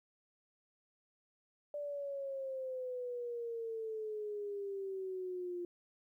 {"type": "exponential sweep", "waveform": "sine", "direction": "down", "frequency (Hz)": [587.3, 349.2], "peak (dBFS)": -38, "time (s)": [1.74, 5.65], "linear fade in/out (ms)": 2, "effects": ["13-bit"]}